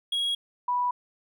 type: tone pair in turn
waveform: triangle / sine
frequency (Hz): 3307 / 983.2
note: G#7 / B5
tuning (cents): -8 / -8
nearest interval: octave + major sixth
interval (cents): 2100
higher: first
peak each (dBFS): -23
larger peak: neither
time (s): 0.12-0.35 / 0.68-0.91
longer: neither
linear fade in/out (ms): 5
effects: none